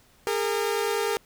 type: tone pair together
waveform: sawtooth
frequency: 407.8 / 457.7 Hz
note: G#4 / A#4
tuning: -32 / -32 cents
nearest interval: major second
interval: 200 cents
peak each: -23 dBFS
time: 0.27-1.17 s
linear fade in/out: 0 ms
effects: pink hiss -59 dBFS RMS until 1.25 s